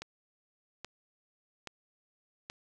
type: click train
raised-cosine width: 0.2 ms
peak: -23 dBFS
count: 4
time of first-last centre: 0.02-2.499 s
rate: 1.21 Hz
effects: none